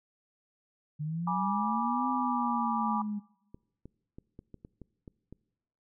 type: linear two-way sweep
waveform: sine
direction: up then down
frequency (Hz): 146.83 to 257.9 to 204.9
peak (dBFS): -31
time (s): 0.99-3.2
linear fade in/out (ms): 20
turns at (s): 2.08
type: chord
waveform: sine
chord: G# diminished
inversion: none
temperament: equal with one note detuned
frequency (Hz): 830.6 / 971.9 / 1174.7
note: G#5 / B5 / D6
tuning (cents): 0 / -28 / 0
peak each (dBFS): -33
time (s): 1.27-3.02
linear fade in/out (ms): 5
type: clicks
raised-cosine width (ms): 3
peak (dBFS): -33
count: 9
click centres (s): 3.545 / 3.856 / 4.185 / 4.391 / 4.543 / 4.649 / 4.817 / 5.078 / 5.326
effects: noise-tail reverb RT60 0.9 s tail -23 dB re dry